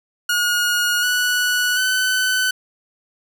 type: tone with pitch steps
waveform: sawtooth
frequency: 1439 / 1474.3 / 1510.5 Hz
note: F#6 / F#6 / F#6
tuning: -49 / -7 / +35 cents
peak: -13 dBFS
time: 0.29-2.51 s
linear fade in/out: 5 ms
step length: 740 ms
effects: none